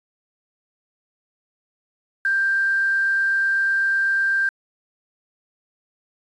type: tone with quantisation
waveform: sine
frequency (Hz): 1582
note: G6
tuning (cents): +15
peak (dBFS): -17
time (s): 2.25-4.49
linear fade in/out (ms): 2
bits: 7
effects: resampled to 22050 Hz